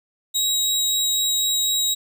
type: tone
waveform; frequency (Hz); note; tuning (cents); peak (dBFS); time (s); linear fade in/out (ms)
25% pulse; 3824; A#7; +43; -15; 0.34-1.95; 20
effects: none